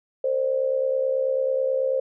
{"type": "tone with amplitude modulation", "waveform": "sine", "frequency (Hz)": 527, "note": "C5", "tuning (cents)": 12, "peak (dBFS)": -17, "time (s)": [0.24, 2], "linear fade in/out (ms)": 5, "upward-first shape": "sine", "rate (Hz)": 69.2, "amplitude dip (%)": 70, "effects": []}